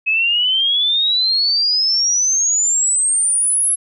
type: exponential sweep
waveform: sine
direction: up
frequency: 2554 to 11060 Hz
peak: -13 dBFS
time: 0.06-3.76 s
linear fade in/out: 20 ms
effects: none